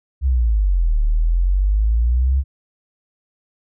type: exponential two-way sweep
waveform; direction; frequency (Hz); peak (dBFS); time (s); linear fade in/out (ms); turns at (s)
sine; down then up; 69.3 to 36.71 to 69.3; -13; 0.21-2.44; 50; 1
effects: none